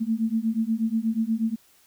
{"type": "beating tone pair", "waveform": "sine", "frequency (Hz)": [220, 228.3], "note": ["A3", "A#3"], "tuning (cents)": [0, -36], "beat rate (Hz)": 8.3, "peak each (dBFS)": -25, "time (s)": [0, 1.56], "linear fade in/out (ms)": 20, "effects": ["white hiss -59 dBFS RMS until 1.86 s"]}